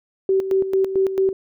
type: tone with tremolo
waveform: sine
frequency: 384 Hz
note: G4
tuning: 36 cents flat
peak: -14 dBFS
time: 0.29-1.33 s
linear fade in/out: 2 ms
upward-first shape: square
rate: 4.5 Hz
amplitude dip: 65%
effects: none